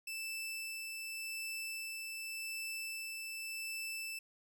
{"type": "tone with tremolo", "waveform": "sawtooth", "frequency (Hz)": 2644, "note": "E7", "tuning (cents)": 5, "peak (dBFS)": -36, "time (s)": [0.07, 4.19], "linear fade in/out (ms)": 5, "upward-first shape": "sine", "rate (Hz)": 0.87, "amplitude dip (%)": 25, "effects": []}